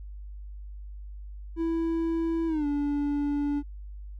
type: tone with pitch glide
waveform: triangle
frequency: 329.6 to 288.6 Hz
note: E4 to D4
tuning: 0 to -30 cents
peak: -23 dBFS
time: 1.56-3.63 s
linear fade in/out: 50 ms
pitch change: -230 cents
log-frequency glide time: 2.47-2.66 s
effects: added 50 Hz sine -38 dBFS peak until 4.19 s